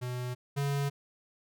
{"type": "tone pair in turn", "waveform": "square", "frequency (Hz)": [124.4, 141.05], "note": ["B2", "C#3"], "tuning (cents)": [13, 30], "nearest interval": "major second", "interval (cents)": 217, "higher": "second", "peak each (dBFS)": [-34, -29], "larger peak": "second", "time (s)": [[0.01, 0.35], [0.56, 0.9]], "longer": "neither", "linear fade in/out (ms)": 20, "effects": []}